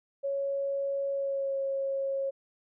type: tone with pitch glide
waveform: sine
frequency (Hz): 554.4 to 545.2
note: C#5 to C#5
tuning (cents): 0 to -29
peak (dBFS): -28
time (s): 0.23-2.31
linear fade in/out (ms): 20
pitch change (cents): -29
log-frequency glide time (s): 1.12-1.57
effects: none